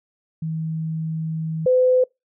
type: tone pair in turn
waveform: sine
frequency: 160 / 508 Hz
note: D#3 / B4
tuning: +49 / +49 cents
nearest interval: octave + minor sixth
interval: 2000 cents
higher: second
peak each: -23 / -13 dBFS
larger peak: second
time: 0.42-1.66 / 1.66-2.04 s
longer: first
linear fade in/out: 5 ms
effects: noise-tail reverb RT60 0.2 s tail -26 dB re dry